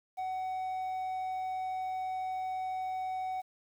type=tone with quantisation; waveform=triangle; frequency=749 Hz; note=F#5; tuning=21 cents sharp; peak=-31 dBFS; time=0.17-3.42 s; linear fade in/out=20 ms; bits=10; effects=none